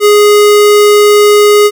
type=tone; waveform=square; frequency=415.3 Hz; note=G#4; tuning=in tune; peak=-3 dBFS; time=0-1.71 s; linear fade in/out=50 ms; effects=none